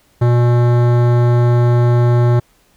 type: tone with hard clipping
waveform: sine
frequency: 120.6 Hz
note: B2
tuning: 41 cents flat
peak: -11 dBFS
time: 0.21-2.4 s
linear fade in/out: 10 ms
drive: 17 dB
effects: pink hiss -55 dBFS RMS until 2.76 s